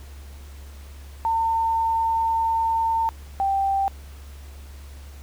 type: tone pair in turn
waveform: sine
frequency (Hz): 905 / 783.6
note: A5 / G5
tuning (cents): +48 / -1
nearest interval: major second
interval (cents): 249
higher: first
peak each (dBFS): -19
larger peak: neither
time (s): 1.25-3.09 / 3.4-3.88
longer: first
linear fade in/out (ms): 0
effects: added 70 Hz sine -38 dBFS peak until 5.22 s + pink hiss -50 dBFS RMS until 5.22 s